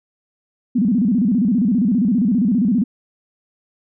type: tone with vibrato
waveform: sine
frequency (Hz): 220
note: A3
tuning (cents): 0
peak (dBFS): -13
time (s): 0.75-2.84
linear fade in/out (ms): 10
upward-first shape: square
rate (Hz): 15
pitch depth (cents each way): 210
effects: none